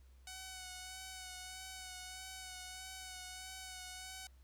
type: tone with vibrato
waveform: 5% pulse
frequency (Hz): 745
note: F#5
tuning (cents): +12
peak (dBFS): -35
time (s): 0.27-4.27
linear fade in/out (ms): 2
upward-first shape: sine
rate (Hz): 1.6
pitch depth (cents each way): 22
effects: added 64 Hz sine -59 dBFS peak until 4.43 s + pink hiss -74 dBFS RMS until 4.43 s